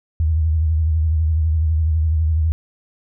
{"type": "tone with vibrato", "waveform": "sine", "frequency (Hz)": 79.2, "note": "D#2", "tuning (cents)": 31, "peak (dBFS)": -14, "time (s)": [0.2, 2.52], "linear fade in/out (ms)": 0, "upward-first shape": "triangle", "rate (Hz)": 12, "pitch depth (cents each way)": 90, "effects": []}